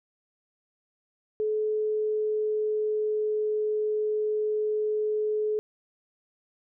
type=tone with pitch glide; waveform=sine; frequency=429.3 to 426.6 Hz; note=A4 to G#4; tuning=-43 to +46 cents; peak=-24 dBFS; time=1.4-5.59 s; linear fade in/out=0 ms; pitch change=-11 cents; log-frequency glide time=1.56-3.57 s; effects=none